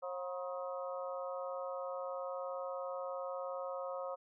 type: harmonic tone with a mistuned harmonic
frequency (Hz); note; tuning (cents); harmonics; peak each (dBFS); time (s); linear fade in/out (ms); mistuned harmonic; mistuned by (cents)
179.8; F#3; -49; 3 / 4 / 5 / 6 / 7; -40 / -47 / -50 / -49 / -47; 0.02-4.16; 20; 5; +110
effects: none